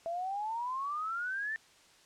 sine exponential sweep, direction up, 659.3 to 1805 Hz, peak -33 dBFS, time 0.06-1.56 s, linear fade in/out 0 ms, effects white hiss -61 dBFS RMS until 2.05 s + low-pass 7000 Hz 12 dB/octave

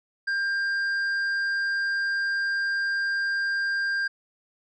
sine tone with hard clipping, 1595 Hz, G6, 30 cents sharp, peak -25 dBFS, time 0.27-4.08 s, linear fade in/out 10 ms, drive 5 dB, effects resampled to 22050 Hz

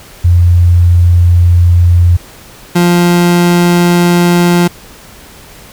sine / 30% pulse tone pair in turn, 87.31 / 174.62 Hz, F2 / F3, 0 / 0 cents, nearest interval octave, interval 1200 cents, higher second, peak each -3 dBFS, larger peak neither, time 0.24-2.17 / 2.75-4.68 s, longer neither, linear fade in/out 10 ms, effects pink hiss -35 dBFS RMS until 5.72 s

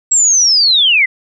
sine linear sweep, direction down, 7720 to 1958 Hz, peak -7 dBFS, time 0.11-1.06 s, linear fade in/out 10 ms, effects none

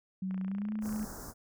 sine tone with pitch glide, 188.4 to 213.9 Hz, F#3 to A3, +32 to -49 cents, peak -32 dBFS, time 0.22-1.05 s, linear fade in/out 5 ms, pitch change +219 cents, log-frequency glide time 0.44-0.72 s
click train, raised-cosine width 0.5 ms, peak -35 dBFS, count 22, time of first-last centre 0.31-1.029 s, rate 29.2 Hz
pink band-stop noise, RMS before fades -44 dBFS, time 0.81-1.34 s, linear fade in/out 50 ms, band 1600 to 5200 Hz, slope 48 dB/octave
effects none

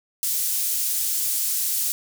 pink high-pass noise, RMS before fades -24 dBFS, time 0.23-1.92 s, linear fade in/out 0 ms, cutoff 8400 Hz, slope 12 dB/octave, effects none

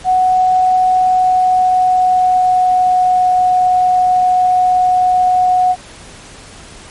sine tone with pitch glide, 740 to 732.8 Hz, F#5 to F#5, 0 to -17 cents, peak -8 dBFS, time 0.04-5.76 s, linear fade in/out 50 ms, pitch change -17 cents, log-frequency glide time 0.88-3.28 s, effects pink hiss -36 dBFS RMS until 6.9 s + MP3 48 kbps

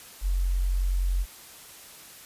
sine tone, 45.38 Hz, F#1, 33 cents flat, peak -22 dBFS, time 0.21-1.26 s, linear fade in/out 50 ms, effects white hiss -47 dBFS RMS until 2.25 s + resampled to 32000 Hz

